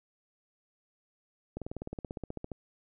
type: slowing click train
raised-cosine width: 2 ms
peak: -24 dBFS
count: 17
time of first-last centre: 1.57-2.517 s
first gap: 47 ms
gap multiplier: 1.03
effects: none